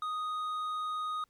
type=tone with hard clipping; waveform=sine; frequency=1244.5 Hz; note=D#6; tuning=in tune; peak=-34 dBFS; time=0.02-1.24 s; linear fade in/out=2 ms; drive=5 dB; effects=pink hiss -75 dBFS RMS until 1.29 s